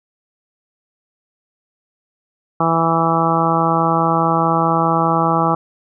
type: harmonic tone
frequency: 164.81 Hz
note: E3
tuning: in tune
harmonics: 1 / 2 / 3 / 4 / 5 / 6 / 7 / 8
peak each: -20 / -22 / -24 / -23 / -19 / -24 / -19 / -23 dBFS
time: 2.6-5.55 s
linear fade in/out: 5 ms
effects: none